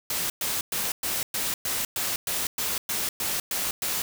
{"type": "noise bursts", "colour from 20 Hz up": "white", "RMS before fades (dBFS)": -28, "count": 13, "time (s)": [0.1, 4.02], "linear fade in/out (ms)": 2, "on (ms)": 200, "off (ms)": 110, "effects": []}